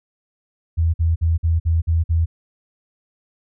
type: tone bursts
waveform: sine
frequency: 82.41 Hz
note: E2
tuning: in tune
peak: -14 dBFS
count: 7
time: 0.77-2.26 s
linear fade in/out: 20 ms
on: 170 ms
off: 50 ms
effects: none